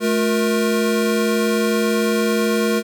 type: tone cluster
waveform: square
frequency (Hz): 216.5 / 357.8 / 471.2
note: A3 / F4 / A#4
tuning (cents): -28 / +42 / +19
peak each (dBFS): -20 / -24 / -21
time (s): 0-2.83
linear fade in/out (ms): 50
effects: none